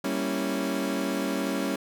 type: chord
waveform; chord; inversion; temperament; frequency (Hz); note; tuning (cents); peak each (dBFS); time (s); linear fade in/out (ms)
30% pulse; G diminished seventh; none; equal; 196 / 233.1 / 277.2 / 329.6; G3 / Bb3 / Db4 / Fb4; 0 / 0 / 0 / 0; -29 / -32 / -27 / -32; 0.04-1.76; 5
effects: none